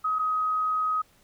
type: tone pair in turn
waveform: sine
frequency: 1266 / 1261 Hz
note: D#6 / D#6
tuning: +30 / +23 cents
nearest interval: unison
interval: 7 cents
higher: first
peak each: -23 dBFS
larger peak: neither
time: 0.04-0.19 / 0.19-1.02 s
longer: second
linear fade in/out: 10 ms
effects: pink hiss -61 dBFS RMS until 1.23 s